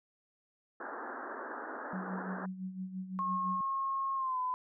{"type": "band-pass noise", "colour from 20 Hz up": "white", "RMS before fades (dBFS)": -42, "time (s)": [0.8, 2.46], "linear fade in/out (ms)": 5, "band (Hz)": [230, 1700], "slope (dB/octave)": 96}
{"type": "tone with tremolo", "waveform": "sine", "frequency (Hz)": 187, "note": "F#3", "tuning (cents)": 19, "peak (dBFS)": -35, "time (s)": [1.93, 3.61], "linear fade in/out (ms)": 2, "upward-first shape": "sine", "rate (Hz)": 5.9, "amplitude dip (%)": 65}
{"type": "tone with pitch glide", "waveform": "sine", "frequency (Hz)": [1082, 1009.5], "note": ["C#6", "B5"], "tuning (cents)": [-42, 38], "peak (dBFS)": -31, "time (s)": [3.19, 4.54], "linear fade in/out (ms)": 0, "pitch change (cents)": -120, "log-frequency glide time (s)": [4.15, 4.39]}
{"effects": []}